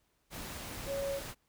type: tone in noise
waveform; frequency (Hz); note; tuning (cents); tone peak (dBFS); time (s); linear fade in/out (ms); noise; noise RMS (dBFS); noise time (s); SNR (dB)
sine; 554.4; C#5; 0; -33; 0.86-1.21; 50; pink; -43; 0.3-1.35; +7
effects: pink hiss -75 dBFS RMS until 1.48 s